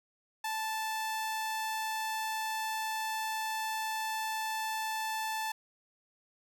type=tone; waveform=sawtooth; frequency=878 Hz; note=A5; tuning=4 cents flat; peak=-29 dBFS; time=0.44-5.52 s; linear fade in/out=5 ms; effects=11-bit